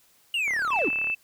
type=linear sweep; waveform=triangle; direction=down; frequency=2900 to 240 Hz; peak=-22 dBFS; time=0.34-0.89 s; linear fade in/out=2 ms
type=click train; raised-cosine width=0.5 ms; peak=-25 dBFS; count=23; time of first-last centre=0.48-1.1 s; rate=35.5 Hz
type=tone; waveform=sine; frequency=2637 Hz; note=E7; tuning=in tune; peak=-24 dBFS; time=0.71-1.15 s; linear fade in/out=10 ms
effects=white hiss -61 dBFS RMS until 1.23 s